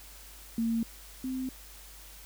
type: tone pair in turn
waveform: sine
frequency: 228.4 / 259.3 Hz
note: A#3 / C4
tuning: -35 / -15 cents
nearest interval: major second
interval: 220 cents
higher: second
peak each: -26 / -31 dBFS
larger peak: first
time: 0.58-0.83 / 1.24-1.49 s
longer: neither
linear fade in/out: 2 ms
effects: added 50 Hz sine -51 dBFS peak until 2.25 s + white hiss -51 dBFS RMS until 2.25 s